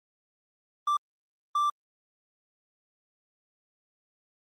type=tone bursts at uneven times; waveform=triangle; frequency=1175 Hz; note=D6; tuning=1 cent sharp; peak=-21 dBFS; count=2; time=0.87-0.97 / 1.55-1.7 s; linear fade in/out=5 ms; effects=Opus 32 kbps